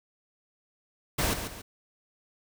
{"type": "noise with echo", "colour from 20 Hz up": "pink", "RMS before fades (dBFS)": -27, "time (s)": [1.18, 1.34], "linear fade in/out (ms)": 10, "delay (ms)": 140, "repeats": 2, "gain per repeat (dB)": -8, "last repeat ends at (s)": 1.62, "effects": []}